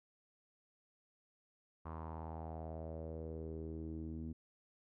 sawtooth tone with low-pass filter sweep, 80.2 Hz, E2, 47 cents flat, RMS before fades -45 dBFS, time 1.85-4.33 s, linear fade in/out 10 ms, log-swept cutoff 1100 to 260 Hz, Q 4.1, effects none

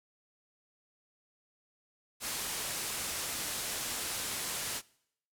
white low-pass noise, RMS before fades -37 dBFS, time 2.2-4.82 s, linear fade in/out 50 ms, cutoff 12000 Hz, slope 24 dB/octave, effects noise-tail reverb RT60 0.7 s tail -23 dB re dry

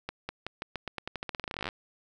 accelerating click train, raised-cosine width 0.3 ms, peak -18 dBFS, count 26, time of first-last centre 0.09-1.688 s, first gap 200 ms, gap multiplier 0.88, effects none

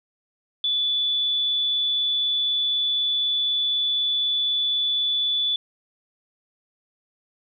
sine tone, 3464 Hz, A7, 28 cents flat, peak -20 dBFS, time 0.64-5.56 s, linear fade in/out 2 ms, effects none

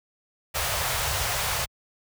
pink band-stop noise, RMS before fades -26 dBFS, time 0.54-1.66 s, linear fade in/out 20 ms, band 120 to 550 Hz, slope 24 dB/octave, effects high-pass 60 Hz 12 dB/octave

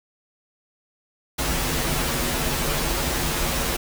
pink noise with comb filter, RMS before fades -24 dBFS, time 1.38-3.77 s, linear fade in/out 10 ms, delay 10 ms, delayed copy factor -0.8, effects none

